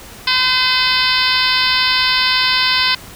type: harmonic tone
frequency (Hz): 511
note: C5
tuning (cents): -41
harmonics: 2 / 3 / 4 / 5 / 6 / 7 / 8 / 9 / 10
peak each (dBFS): -21 / -21 / -21 / -21 / -21 / -21 / -21 / -21 / -21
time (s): 0.27-2.95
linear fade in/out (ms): 5
effects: pink hiss -36 dBFS RMS until 3.15 s